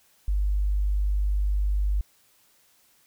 sine tone, 50 Hz, G1, 35 cents sharp, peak -21 dBFS, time 0.28-2.01 s, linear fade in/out 0 ms, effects white hiss -62 dBFS RMS until 3.06 s

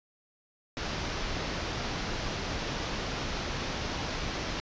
pink low-pass noise, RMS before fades -34 dBFS, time 0.77-4.6 s, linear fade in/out 0 ms, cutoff 6100 Hz, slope 48 dB/octave, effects resampled to 16000 Hz

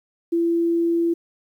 sine tone, 337.4 Hz, E4, 40 cents sharp, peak -17 dBFS, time 0.32-1.14 s, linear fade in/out 10 ms, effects 9-bit

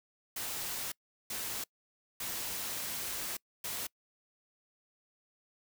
white noise bursts at uneven times, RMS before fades -38 dBFS, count 4, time 0.36-0.92 / 1.3-1.64 / 2.2-3.37 / 3.64-3.87 s, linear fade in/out 5 ms, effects noise-tail reverb RT60 0.1 s tail -25 dB re dry

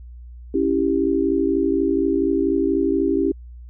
sine chord, C# diminished, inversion none, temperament equal with one note detuned, 277.2 / 329.6 / 393.8 Hz, C#4 / E4 / G4, 0 / 0 / +8 cents, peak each -21 dBFS, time 0.54-3.32 s, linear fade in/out 5 ms, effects added 60 Hz sine -36 dBFS peak until 3.69 s

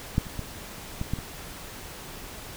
clicks, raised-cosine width 5 ms, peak -9 / -26 / -19 / -17 / -14 / -24 dBFS, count 6, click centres 0.181 / 0.268 / 0.393 / 1.014 / 1.136 / 1.188 s, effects pink hiss -41 dBFS RMS until 2.56 s

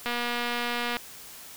click train, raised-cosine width 0.3 ms, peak -14 dBFS, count 219, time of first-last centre 0.06-0.968 s, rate 240 Hz, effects white hiss -45 dBFS RMS until 1.56 s

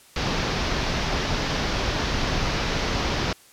pink low-pass noise, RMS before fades -25 dBFS, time 0.16-3.33 s, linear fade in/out 2 ms, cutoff 5900 Hz, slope 48 dB/octave, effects white hiss -52 dBFS RMS until 3.52 s + low-pass 12000 Hz 12 dB/octave

